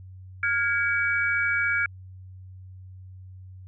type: tone cluster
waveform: sine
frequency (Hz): 1413 / 1647 / 2276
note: F6 / G#6 / C#7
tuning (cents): +20 / -15 / +45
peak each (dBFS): -26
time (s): 0.43-1.86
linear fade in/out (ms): 2
effects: added 93 Hz sine -41 dBFS peak until 3.67 s

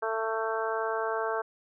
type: harmonic tone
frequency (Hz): 222.6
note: A3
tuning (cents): +20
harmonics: 2 / 3 / 4 / 5 / 6 / 7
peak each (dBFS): -32 / -34 / -35 / -36 / -37 / -37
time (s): 0.02-1.42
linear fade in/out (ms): 10
effects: none

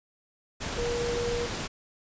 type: tone in noise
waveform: sine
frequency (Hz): 476.1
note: A#4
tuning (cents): +37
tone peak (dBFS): -28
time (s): 0.77-1.47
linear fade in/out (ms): 20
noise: pink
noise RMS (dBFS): -33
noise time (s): 0.6-1.68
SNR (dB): +2
effects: resampled to 16000 Hz

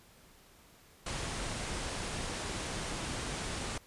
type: low-pass noise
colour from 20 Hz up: pink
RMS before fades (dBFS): -38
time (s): 1.06-3.78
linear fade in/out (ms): 5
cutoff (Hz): 10000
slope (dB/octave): 96
effects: pink hiss -60 dBFS RMS until 3.86 s + resampled to 32000 Hz

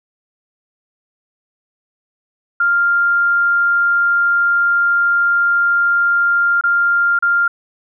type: tone with dropouts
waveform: sine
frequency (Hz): 1396.9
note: F6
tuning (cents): 0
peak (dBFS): -11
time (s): 2.6-7.48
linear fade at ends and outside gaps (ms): 5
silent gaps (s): 6.611-6.637 / 7.19-7.224
effects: none

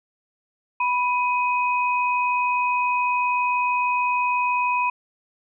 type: tone pair together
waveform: sine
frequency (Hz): 986.8 / 2514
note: B5 / D#7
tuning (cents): -2 / +17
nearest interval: octave + major third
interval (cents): 1619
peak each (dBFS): -20 / -25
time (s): 0.8-4.9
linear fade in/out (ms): 5
effects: none

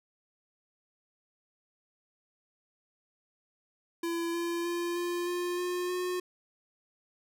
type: tone with pitch steps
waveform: square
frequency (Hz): 337.3 / 341.2 / 345.2 / 349.2 / 353.3 / 357.4 / 361.5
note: E4 / F4 / F4 / F4 / F4 / F4 / F#4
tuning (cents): +40 / -40 / -20 / 0 / +20 / +40 / -40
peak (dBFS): -31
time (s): 4.03-6.2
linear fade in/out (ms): 5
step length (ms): 310
effects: none

